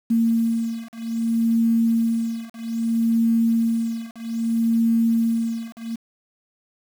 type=beating tone pair; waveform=sine; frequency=228.5 / 229.12 Hz; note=A#3 / A#3; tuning=-34 / -30 cents; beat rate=0.62 Hz; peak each=-21 dBFS; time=0.1-5.96 s; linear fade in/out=10 ms; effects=7-bit